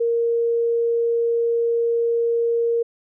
sine tone, 466.2 Hz, A#4, in tune, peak -17 dBFS, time 0-2.83 s, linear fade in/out 10 ms, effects none

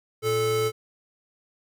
square tone pair together, 115.6 / 436.4 Hz, A#2 / A4, -14 / -14 cents, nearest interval octave + major seventh, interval 2300 cents, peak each -31 / -23 dBFS, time 0.22-0.72 s, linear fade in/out 50 ms, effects none

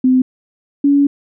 sine tone pair in turn, 256.7 / 283.2 Hz, C4 / C#4, -33 / +37 cents, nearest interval major second, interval 170 cents, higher second, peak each -8 dBFS, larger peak neither, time 0.04-0.22 / 0.84-1.07 s, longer second, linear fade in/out 5 ms, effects none

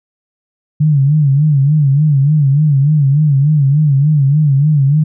sine tone with vibrato, 144.8 Hz, D3, 24 cents flat, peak -7 dBFS, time 0.8-5.04 s, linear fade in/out 10 ms, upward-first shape sine, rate 3.4 Hz, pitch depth 120 cents each way, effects none

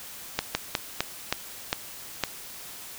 slowing click train, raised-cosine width 0.2 ms, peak -6 dBFS, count 7, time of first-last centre 0.39-2.237 s, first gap 160 ms, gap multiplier 1.26, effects white hiss -42 dBFS RMS until 2.98 s

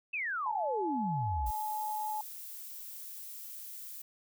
sine exponential sweep, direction down, 2695 to 54 Hz, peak -32 dBFS, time 0.13-1.51 s, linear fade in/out 10 ms
sine tone with pitch glide, 860 to 853.6 Hz, A5 to G#5, -40 to +47 cents, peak -33 dBFS, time 0.46-2.21 s, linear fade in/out 2 ms, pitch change -13 cents, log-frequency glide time 0.74-0.82 s
violet noise, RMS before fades -45 dBFS, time 1.46-4.02 s, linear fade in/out 5 ms
effects none

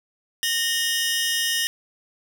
sawtooth tone cluster, 1844 / 2884 / 3151 / 5150 Hz, A#6 / F#7 / G7 / E8, -19 / -45 / +8 / -41 cents, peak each -22 / -22 / -27 / -28 dBFS, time 0.43-1.67 s, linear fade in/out 0 ms, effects none

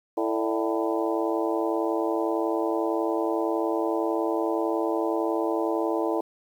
harmonic tone with a mistuned harmonic, 110.9 Hz, A2, 14 cents sharp, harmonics 3 / 4 / 5 / 6 / 7 / 8 / 9, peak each -27 / -29 / -31 / -33 / -34 / -35 / -36 dBFS, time 0.17-6.21 s, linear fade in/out 5 ms, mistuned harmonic 5, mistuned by +99 cents, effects 9-bit

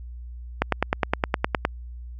click train, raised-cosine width 0.5 ms, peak -4 dBFS, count 11, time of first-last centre 0.62-1.651 s, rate 9.7 Hz, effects added 60 Hz sine -35 dBFS peak until 2.19 s

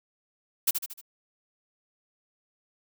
blue noise with echo, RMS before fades -22 dBFS, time 0.67-0.71 s, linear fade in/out 10 ms, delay 76 ms, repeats 4, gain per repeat -6 dB, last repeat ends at 1.014 s, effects none

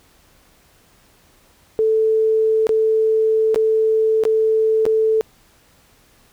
sine tone with dropouts, 440 Hz, A4, in tune, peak -13 dBFS, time 1.79-5.21 s, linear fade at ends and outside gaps 0 ms, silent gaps 2.669-2.692 / 3.545-3.559 / 4.237-4.252 / 4.854-4.864 s, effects pink hiss -54 dBFS RMS until 6.32 s

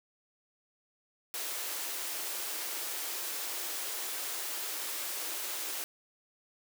white high-pass noise, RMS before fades -37 dBFS, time 1.34-5.84 s, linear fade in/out 0 ms, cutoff 290 Hz, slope 96 dB/octave, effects none

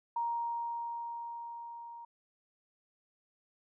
sine tone with level ramp, 937 Hz, A#5, 9 cents sharp, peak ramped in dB -30 to -45 dBFS, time 0.16-2.05 s, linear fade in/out 5 ms, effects none

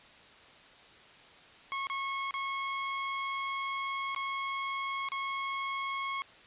25% pulse tone with dropouts, 1093 Hz, C#6, 25 cents flat, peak -29 dBFS, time 1.72-6.22 s, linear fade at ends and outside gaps 0 ms, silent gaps 1.87-1.899 / 2.309-2.34 / 4.148-4.162 / 5.087-5.119 s, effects white hiss -55 dBFS RMS until 6.46 s + resampled to 8000 Hz

